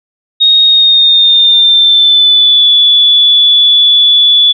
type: tone with pitch glide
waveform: sine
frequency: 3733 to 3443 Hz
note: A#7 to A7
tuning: +2 to -38 cents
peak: -3 dBFS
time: 0.4-4.53 s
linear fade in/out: 20 ms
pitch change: -140 cents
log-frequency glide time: 0.66-2.69 s
effects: none

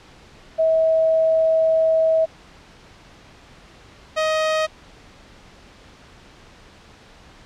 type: tone pair in turn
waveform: sine / sawtooth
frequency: 644 / 627.8 Hz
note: E5 / D#5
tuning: -41 / +15 cents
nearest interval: unison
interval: 44 cents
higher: first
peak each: -14 dBFS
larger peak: neither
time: 0.58-2.26 / 4.16-4.67 s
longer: first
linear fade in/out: 20 ms
effects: pink hiss -47 dBFS RMS until 7.45 s + low-pass 5000 Hz 12 dB/octave

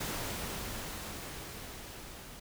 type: noise with level ramp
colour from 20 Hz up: pink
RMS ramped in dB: -36 to -49 dBFS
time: 0-2.4 s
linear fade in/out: 10 ms
effects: none

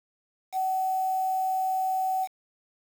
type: tone with quantisation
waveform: sine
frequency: 755 Hz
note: F#5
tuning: 35 cents sharp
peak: -24 dBFS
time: 0.52-2.28 s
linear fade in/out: 50 ms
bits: 7
effects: none

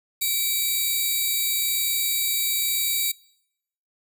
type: tone pair together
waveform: 5% pulse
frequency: 2312 / 3833 Hz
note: D7 / A#7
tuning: -28 / +47 cents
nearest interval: major sixth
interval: 875 cents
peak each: -16 dBFS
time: 0.21-3.12 s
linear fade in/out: 10 ms
effects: noise-tail reverb RT60 0.8 s tail -25 dB re dry

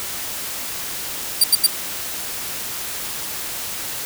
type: tone bursts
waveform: 15% pulse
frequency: 4699 Hz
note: D8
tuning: in tune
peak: -3 dBFS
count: 3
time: 1.41-1.666 s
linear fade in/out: 5 ms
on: 30 ms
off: 83 ms
effects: white hiss -28 dBFS RMS until 4.05 s

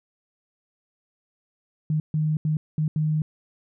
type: tone bursts at uneven times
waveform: sine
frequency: 154.3 Hz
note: D#3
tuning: 14 cents flat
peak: -20 dBFS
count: 5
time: 1.9-2 / 2.14-2.37 / 2.45-2.57 / 2.78-2.88 / 2.96-3.22 s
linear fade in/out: 2 ms
effects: none

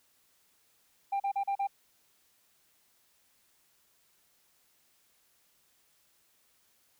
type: tone bursts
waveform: sine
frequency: 794 Hz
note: G5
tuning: 22 cents sharp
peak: -25 dBFS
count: 5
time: 1.12-1.672 s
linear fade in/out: 10 ms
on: 80 ms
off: 38 ms
effects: tanh soft clip ceiling -27 dBFS + white hiss -69 dBFS RMS until 6.99 s

